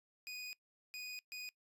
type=tone bursts at uneven times; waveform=25% pulse; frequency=2482 Hz; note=D#7; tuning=5 cents flat; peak=-40 dBFS; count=3; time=0.27-0.53 / 0.94-1.19 / 1.32-1.49 s; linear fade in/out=0 ms; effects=noise-tail reverb RT60 0.1 s tail -21 dB re dry + resampled to 32000 Hz